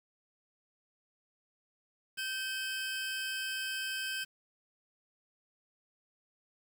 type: tone pair together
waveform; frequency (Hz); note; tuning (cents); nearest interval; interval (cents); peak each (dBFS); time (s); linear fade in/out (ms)
25% pulse; 1555.7 / 2562; G6 / E7; -14 / -50; major sixth; 864; -32 / -36; 2.17-4.25; 20
effects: 9-bit